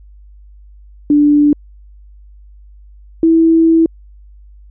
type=tone pair in turn; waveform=sine; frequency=293.5 / 327 Hz; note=D4 / E4; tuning=-1 / -14 cents; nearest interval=major second; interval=187 cents; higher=second; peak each=-6 dBFS; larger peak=neither; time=1.1-1.53 / 3.23-3.86 s; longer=second; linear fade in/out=2 ms; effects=added 50 Hz sine -37 dBFS peak until 4.7 s